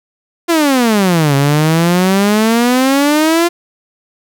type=exponential two-way sweep; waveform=sawtooth; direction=down then up; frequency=349.2 to 137 to 349.2 Hz; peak=-5 dBFS; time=0.48-3.49 s; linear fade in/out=20 ms; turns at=1.35 s; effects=none